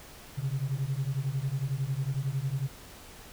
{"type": "beating tone pair", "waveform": "sine", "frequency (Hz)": [130, 141], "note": ["C3", "C#3"], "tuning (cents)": [-11, 30], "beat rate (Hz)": 11, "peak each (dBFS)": -30, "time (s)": [0.37, 2.68], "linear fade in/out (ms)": 20, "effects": ["tanh soft clip ceiling -23 dBFS", "pink hiss -49 dBFS RMS until 3.32 s"]}